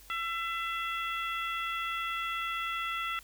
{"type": "harmonic tone", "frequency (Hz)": 671, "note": "E5", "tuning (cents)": 31, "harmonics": [2, 3, 4, 5], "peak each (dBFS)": [-34, -38, -39, -41], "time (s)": [0.1, 3.19], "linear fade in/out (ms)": 0, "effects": ["added 46 Hz sine -56 dBFS peak until 3.23 s", "white hiss -56 dBFS RMS until 3.23 s"]}